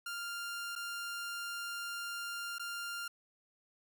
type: tone with dropouts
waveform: sawtooth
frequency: 1396.9 Hz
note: F6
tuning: in tune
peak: -35 dBFS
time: 0.06-3.08 s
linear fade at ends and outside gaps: 5 ms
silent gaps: 0.754-0.76 / 2.584-2.595 s
effects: none